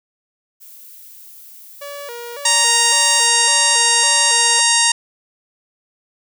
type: noise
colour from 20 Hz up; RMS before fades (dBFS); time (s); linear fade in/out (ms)
violet; -40; 0.6-3.28; 20
type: tone with vibrato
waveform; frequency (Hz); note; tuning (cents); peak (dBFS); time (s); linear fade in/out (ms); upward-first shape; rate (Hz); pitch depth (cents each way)
sawtooth; 521; C5; -7; -25; 1.81-4.61; 10; square; 1.8; 160
type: harmonic tone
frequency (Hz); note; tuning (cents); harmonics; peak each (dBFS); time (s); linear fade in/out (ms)
932.3; A#5; 0; 1 / 2 / 3 / 4 / 5 / 6 / 7 / 8 / 9 / 10; -21 / -21 / -21 / -21 / -21 / -21 / -21 / -21 / -21 / -21; 2.45-4.92; 5
effects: none